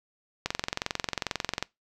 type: click train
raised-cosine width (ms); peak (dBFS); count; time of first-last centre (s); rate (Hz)
0.2; -10; 27; 0.46-1.626; 22.3
effects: noise-tail reverb RT60 0.2 s tail -23 dB re dry